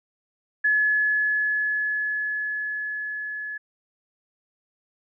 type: tone with level ramp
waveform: sine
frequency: 1706 Hz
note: G#6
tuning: 46 cents sharp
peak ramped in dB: -17 to -30 dBFS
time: 0.64-3.58 s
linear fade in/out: 10 ms
effects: none